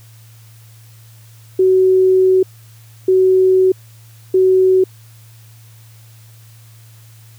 sine tone bursts at uneven times, 374.8 Hz, F#4, 22 cents sharp, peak -8 dBFS, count 3, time 1.59-2.43 / 3.08-3.72 / 4.34-4.84 s, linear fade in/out 5 ms, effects added 112 Hz sine -40 dBFS peak until 7.38 s + white hiss -49 dBFS RMS until 7.38 s

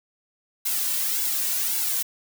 blue noise with flanger, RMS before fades -25 dBFS, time 0.65-2.03 s, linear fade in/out 10 ms, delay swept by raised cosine 1.6 to 2.45 ms, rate 1.8 Hz, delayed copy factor -0.8, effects none

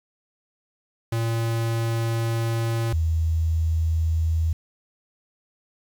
square / sine tone pair in turn, 114.7 / 81.11 Hz, A#2 / E2, -28 / -27 cents, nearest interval tritone, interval 599 cents, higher first, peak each -23 / -19 dBFS, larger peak second, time 1.12-2.93 / 2.93-4.53 s, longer first, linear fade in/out 5 ms, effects 8-bit

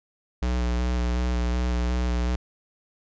square tone with vibrato, 60.8 Hz, B1, 26 cents flat, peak -23 dBFS, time 0.42-2.36 s, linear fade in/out 5 ms, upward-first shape square, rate 2.7 Hz, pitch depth 19 cents each way, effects resampled to 16000 Hz

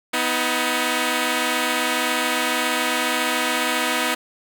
5% pulse tone pair together, 248.8 / 317.8 Hz, B3 / D#4, +13 / +37 cents, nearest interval major third, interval 424 cents, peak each -11 dBFS, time 0.13-4.15 s, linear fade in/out 10 ms, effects none

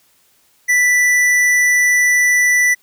triangle tone with hard clipping, 1975.5 Hz, B6, in tune, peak -12 dBFS, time 0.68-2.75 s, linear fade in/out 20 ms, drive 15 dB, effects white hiss -56 dBFS RMS until 2.82 s

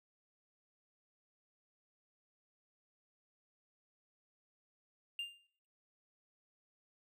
triangle tone with exponential decay, 2800 Hz, F7, 4 cents sharp, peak -33 dBFS, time 5.19-5.47 s, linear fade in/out 2 ms, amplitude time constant 60 ms, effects noise-tail reverb RT60 0.6 s tail -20 dB re dry + tanh soft clip ceiling -29 dBFS

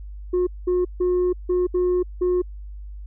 sine tone bursts at uneven times, 360.4 Hz, F#4, 45 cents flat, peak -15 dBFS, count 6, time 0.33-0.47 / 0.67-0.85 / 1-1.33 / 1.49-1.67 / 1.74-2.03 / 2.21-2.42 s, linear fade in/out 10 ms, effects tanh soft clip ceiling -16 dBFS + added 50 Hz sine -33 dBFS peak until 3.06 s

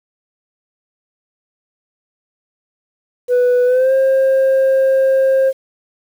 sine tone with pitch glide, 493.9 to 532.4 Hz, B4 to C5, 0 to +30 cents, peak -7 dBFS, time 3.28-5.53 s, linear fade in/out 50 ms, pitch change +130 cents, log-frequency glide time 3.65-3.93 s, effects tanh soft clip ceiling -9 dBFS + 7-bit

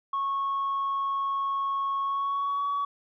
sine tone with pitch glide, 1100 to 1131.6 Hz, C#6 to C#6, -14 to +35 cents, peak -24 dBFS, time 0.13-2.85 s, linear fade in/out 5 ms, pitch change +49 cents, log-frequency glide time 2.02-2.68 s, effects tanh soft clip ceiling -23 dBFS

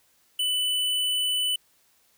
sine tone with hard clipping, 2988 Hz, F#7, 16 cents sharp, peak -24 dBFS, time 0.39-1.56 s, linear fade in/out 5 ms, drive 17 dB, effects white hiss -64 dBFS RMS until 2.17 s

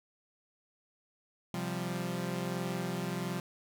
sawtooth chord, C suspended fourth, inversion none, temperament equal, 130.81 / 174.61 / 196 Hz, C3 / F3 / G3, 0 / 0 / 0 cents, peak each -36 / -32 / -35 dBFS, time 1.54-3.4 s, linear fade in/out 2 ms, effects none

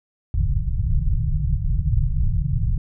pink low-pass noise, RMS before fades -20 dBFS, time 0.34-2.78 s, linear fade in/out 2 ms, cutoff 160 Hz, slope 96 dB/octave, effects none

